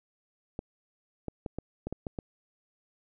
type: clicks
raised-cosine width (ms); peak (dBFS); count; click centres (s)
2; -21; 8; 0.591 / 1.283 / 1.462 / 1.586 / 1.87 / 1.926 / 2.068 / 2.188
effects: none